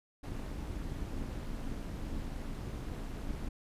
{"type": "noise with amplitude modulation", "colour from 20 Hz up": "brown", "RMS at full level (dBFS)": -36, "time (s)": [0.23, 3.49], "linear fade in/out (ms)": 10, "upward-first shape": "sine", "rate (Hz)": 246, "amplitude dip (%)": 65, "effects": ["resampled to 32000 Hz"]}